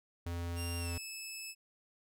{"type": "tone", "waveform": "square", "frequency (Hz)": 85.8, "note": "F2", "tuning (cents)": -30, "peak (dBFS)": -37, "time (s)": [0.26, 0.98], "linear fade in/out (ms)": 5}
{"type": "tone with pitch glide", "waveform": "15% pulse", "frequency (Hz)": [2780, 2609], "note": ["F7", "E7"], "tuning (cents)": [-9, -18], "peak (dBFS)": -35, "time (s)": [0.55, 1.55], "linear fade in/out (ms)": 50, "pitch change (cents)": -109, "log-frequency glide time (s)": [0.79, 0.94]}
{"effects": []}